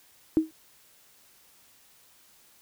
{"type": "tone with exponential decay", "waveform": "sine", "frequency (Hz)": 317.1, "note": "D#4", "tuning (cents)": 33, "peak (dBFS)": -14, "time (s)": [0.37, 0.51], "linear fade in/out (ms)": 0, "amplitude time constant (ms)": 30, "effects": ["white hiss -59 dBFS RMS until 2.61 s"]}